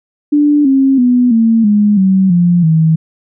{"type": "tone with pitch steps", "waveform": "sine", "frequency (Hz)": [293.7, 269.3, 247, 226.5, 207.7, 190.44, 174.64, 160.14], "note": ["D4", "C#4", "B3", "A#3", "G#3", "G3", "F3", "E3"], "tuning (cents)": [0, -50, 0, -50, 0, -50, 0, -50], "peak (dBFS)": -6, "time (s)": [0.32, 2.96], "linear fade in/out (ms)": 10, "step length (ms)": 330, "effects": []}